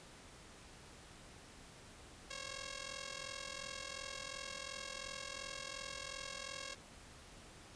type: ring-modulated tone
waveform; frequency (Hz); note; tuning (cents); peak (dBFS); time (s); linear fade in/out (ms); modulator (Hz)
5% pulse; 546; C#5; -26; -30; 2.3-6.75; 10; 21.4
effects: pink hiss -57 dBFS RMS until 7.75 s + resampled to 22050 Hz